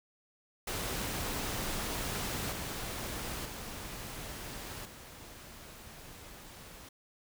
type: noise with level steps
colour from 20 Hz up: pink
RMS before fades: -36 / -39 / -43 / -50 dBFS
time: 0.67-6.89 s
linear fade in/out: 5 ms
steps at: 2.52 / 3.45 / 4.85 s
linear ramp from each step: 5 ms
effects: none